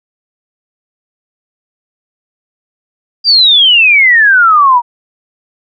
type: exponential sweep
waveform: sine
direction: down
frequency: 4833 to 933 Hz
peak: -3 dBFS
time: 3.24-4.82 s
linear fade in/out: 50 ms
effects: none